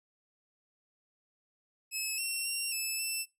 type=tone with pitch steps; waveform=10% pulse; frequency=2588 / 2719 / 2754 / 2618 / 2659 Hz; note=E7 / F7 / F7 / E7 / E7; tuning=-32 / -47 / -25 / -13 / +14 cents; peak=-24 dBFS; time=1.91-3.26 s; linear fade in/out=50 ms; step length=270 ms; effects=noise-tail reverb RT60 0.2 s tail -22 dB re dry + resampled to 32000 Hz